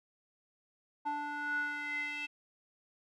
square tone with band-pass filter sweep, 293.1 Hz, D4, 3 cents flat, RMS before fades -37 dBFS, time 1.05-2.27 s, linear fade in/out 20 ms, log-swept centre 960 to 2600 Hz, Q 7.5, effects none

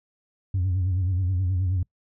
sine tone with vibrato, 92 Hz, F#2, 9 cents flat, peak -19 dBFS, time 0.54-1.83 s, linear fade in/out 5 ms, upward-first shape sine, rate 9.4 Hz, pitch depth 85 cents each way, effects noise-tail reverb RT60 0.1 s tail -26 dB re dry + tanh soft clip ceiling -19 dBFS

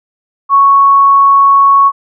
sine tone, 1108.7 Hz, C#6, in tune, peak -3 dBFS, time 0.49-1.92 s, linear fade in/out 50 ms, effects none

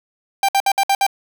45% pulse tone bursts, 789 Hz, G5, 11 cents sharp, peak -13 dBFS, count 6, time 0.43-1.066 s, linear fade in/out 2 ms, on 56 ms, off 60 ms, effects none

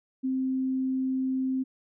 sine tone, 261.6 Hz, C4, in tune, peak -25 dBFS, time 0.23-1.64 s, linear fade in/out 20 ms, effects none

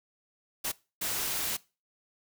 white noise bursts at uneven times, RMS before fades -32 dBFS, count 2, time 0.64-0.72 / 1.01-1.57 s, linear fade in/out 10 ms, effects noise-tail reverb RT60 0.3 s tail -21 dB re dry

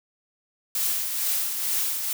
blue noise with tremolo, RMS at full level -24 dBFS, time 0.75-2.13 s, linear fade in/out 2 ms, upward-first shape triangle, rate 2.2 Hz, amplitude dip 50%, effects none

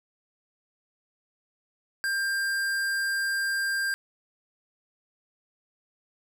sine tone with hard clipping, 1592 Hz, G6, 26 cents sharp, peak -27 dBFS, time 2.04-3.94 s, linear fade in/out 0 ms, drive 15 dB, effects none

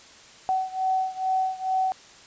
sine beating tone pair, 754 / 756.3 Hz, F#5 / F#5, +32 / +38 cents, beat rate 2.3 Hz, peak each -25 / -27 dBFS, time 0.49-1.92 s, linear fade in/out 0 ms, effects white hiss -49 dBFS RMS until 2.26 s + resampled to 16000 Hz

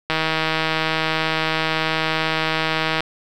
click train, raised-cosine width 0.3 ms, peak -4 dBFS, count 463, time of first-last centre 0.1-3.006 s, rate 159 Hz, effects 7-bit

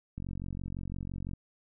click train, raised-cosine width 5 ms, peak -26 dBFS, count 54, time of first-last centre 0.18-1.335 s, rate 45.9 Hz, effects none

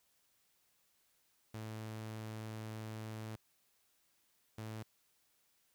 sawtooth tone bursts at uneven times, 109.6 Hz, A2, 6 cents flat, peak -39 dBFS, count 2, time 1.54-3.36 / 4.58-4.83 s, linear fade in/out 5 ms, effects white hiss -75 dBFS RMS until 5.74 s

